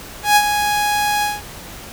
sawtooth tone with ADSR envelope, 830.6 Hz, G#5, in tune, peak -4 dBFS, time 0.23-1.42 s, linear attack 130 ms, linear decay 55 ms, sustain -8 dB, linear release 190 ms, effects pink hiss -35 dBFS RMS until 1.92 s

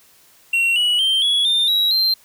triangle tone with pitch steps, 2735 / 2931 / 3142 / 3367 / 3609 / 3868 / 4145 Hz, F7 / F#7 / G7 / G#7 / A7 / B7 / C8, -37 / -17 / +3 / +23 / +43 / -37 / -17 cents, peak -13 dBFS, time 0.53-2.14 s, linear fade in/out 5 ms, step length 230 ms, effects white hiss -52 dBFS RMS until 2.24 s

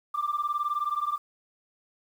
sine beating tone pair, 1174.7 / 1193.7 Hz, D6 / D6, 0 / +28 cents, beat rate 19 Hz, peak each -28 dBFS, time 0.14-1.18 s, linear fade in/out 10 ms, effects tanh soft clip ceiling -21 dBFS + 9-bit

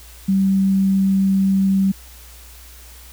sine tone, 193.4 Hz, G3, 23 cents flat, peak -13 dBFS, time 0.28-1.92 s, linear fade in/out 10 ms, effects added 60 Hz sine -41 dBFS peak until 3.12 s + white hiss -44 dBFS RMS until 3.12 s

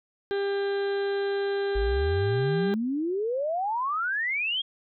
harmonic tone, 398.7 Hz, G4, 29 cents sharp, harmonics 1 / 2 / 3 / 4 / 5 / 6 / 7 / 8 / 9 / 10, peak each -25 / -38 / -47 / -37 / -50 / -52 / -54 / -47 / -51 / -46 dBFS, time 0.31-2.74 s, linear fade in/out 0 ms
sine exponential sweep, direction up, 49.22 to 3300 Hz, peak -25 dBFS, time 1.75-4.62 s, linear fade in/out 10 ms
effects none

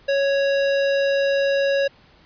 square tone, 554.4 Hz, C#5, in tune, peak -18 dBFS, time 0.08-1.88 s, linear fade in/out 10 ms, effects pink hiss -53 dBFS RMS until 2.25 s + resampled to 11025 Hz

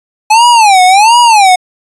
square tone with vibrato, 840 Hz, G#5, 19 cents sharp, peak -3 dBFS, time 0.3-1.56 s, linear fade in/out 10 ms, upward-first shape sine, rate 1.4 Hz, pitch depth 240 cents each way, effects resampled to 24000 Hz

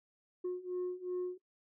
sine beating tone pair, 360 / 362.7 Hz, F#4 / F#4, -47 / -34 cents, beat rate 2.7 Hz, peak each -38 / -36 dBFS, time 0.44-1.38 s, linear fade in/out 10 ms, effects noise-tail reverb RT60 0.1 s tail -22 dB re dry + tanh soft clip ceiling -32 dBFS

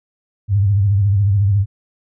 sine tone with vibrato, 100 Hz, G2, 35 cents sharp, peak -11 dBFS, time 0.48-1.66 s, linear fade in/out 50 ms, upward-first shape sine, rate 14 Hz, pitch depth 91 cents each way, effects none

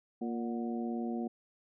harmonic tone with a mistuned harmonic, 117 Hz, A#2, 7 cents sharp, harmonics 2 / 3 / 4 / 5 / 6, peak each -34 / -40 / -46 / -49 / -44 dBFS, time 0.21-1.28 s, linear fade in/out 10 ms, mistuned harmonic 6, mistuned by +73 cents, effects none

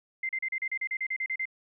sine tone bursts, 2084 Hz, C7, 7 cents flat, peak -28 dBFS, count 13, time 0.23-1.455 s, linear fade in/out 5 ms, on 61 ms, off 36 ms, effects none

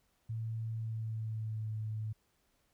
sine tone with pitch glide, 112.5 to 108.67 Hz, A2 to A2, +39 to -21 cents, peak -35 dBFS, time 0.29-2.13 s, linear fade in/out 10 ms, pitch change -60 cents, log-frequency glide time 0.71-1.73 s, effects pink hiss -75 dBFS RMS until 2.73 s

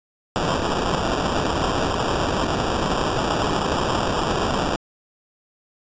blue noise with sample-and-hold, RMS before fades -22 dBFS, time 0.36-4.76 s, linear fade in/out 0 ms, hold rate 2100 Hz, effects resampled to 16000 Hz

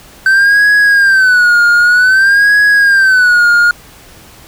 triangle tone with vibrato, 1538 Hz, G6, 33 cents flat, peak -3 dBFS, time 0.26-3.71 s, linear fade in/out 2 ms, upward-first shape sine, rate 0.53 Hz, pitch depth 140 cents each way, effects pink hiss -38 dBFS RMS until 4.47 s

